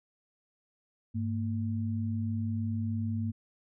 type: tone pair together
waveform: sine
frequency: 101.5 / 227.9 Hz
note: G#2 / A#3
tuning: -39 / -39 cents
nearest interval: octave + major second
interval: 1400 cents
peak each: -31 / -33 dBFS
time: 1.14-3.32 s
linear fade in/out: 20 ms
effects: none